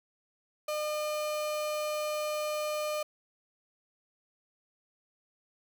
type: tone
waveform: 35% pulse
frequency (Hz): 605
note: D#5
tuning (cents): -49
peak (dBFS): -29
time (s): 0.68-3.03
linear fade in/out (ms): 5
effects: none